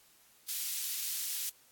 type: high-pass noise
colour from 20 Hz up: white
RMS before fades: -36 dBFS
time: 0.48-1.5 s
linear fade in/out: 10 ms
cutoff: 3200 Hz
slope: 12 dB/octave
effects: white hiss -63 dBFS RMS until 1.71 s + AAC 64 kbps